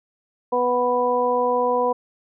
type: harmonic tone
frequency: 246.9 Hz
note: B3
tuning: in tune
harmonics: 1 / 2 / 3 / 4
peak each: -30 / -20 / -26 / -22 dBFS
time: 0.52-1.93 s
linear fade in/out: 10 ms
effects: none